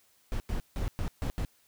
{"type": "noise bursts at uneven times", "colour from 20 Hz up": "brown", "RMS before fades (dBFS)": -31, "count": 6, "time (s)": [[0.32, 0.4], [0.49, 0.6], [0.76, 0.88], [0.99, 1.08], [1.22, 1.3], [1.38, 1.45]], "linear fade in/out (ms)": 0, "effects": ["white hiss -66 dBFS RMS until 1.67 s"]}